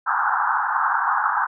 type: band-pass noise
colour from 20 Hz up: pink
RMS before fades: -21 dBFS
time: 0.06-1.47 s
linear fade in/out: 20 ms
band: 800 to 1600 Hz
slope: 96 dB/octave
effects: none